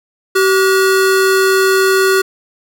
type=tone pair together; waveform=square; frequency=383.1 / 1446.4 Hz; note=G4 / F#6; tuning=-40 / -40 cents; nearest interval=octave + major seventh; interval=2300 cents; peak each=-11 / -16 dBFS; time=0.35-2.22 s; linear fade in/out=10 ms; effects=none